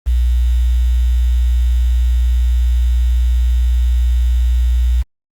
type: tone with quantisation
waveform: sine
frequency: 60.4 Hz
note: B1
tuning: 38 cents flat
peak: -10 dBFS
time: 0.06-5.03 s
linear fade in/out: 20 ms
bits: 6
effects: Opus 24 kbps